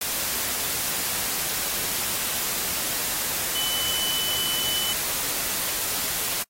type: tone in noise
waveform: sine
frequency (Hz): 3000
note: F#7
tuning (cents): +23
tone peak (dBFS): -26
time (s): 3.55-4.93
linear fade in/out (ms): 5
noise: white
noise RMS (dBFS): -27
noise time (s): 0.01-6.43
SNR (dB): -2
effects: noise-tail reverb RT60 0.1 s tail -24 dB re dry + AAC 48 kbps